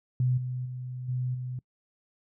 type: tone with level steps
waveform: sine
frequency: 126.2 Hz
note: B2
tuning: 38 cents sharp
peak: -22 / -30 / -34 / -27 / -32 dBFS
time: 0.2-1.59 s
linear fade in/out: 2 ms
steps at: 0.37 / 0.65 / 1.08 / 1.34 s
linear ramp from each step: 10 ms
effects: noise-tail reverb RT60 0.1 s tail -25 dB re dry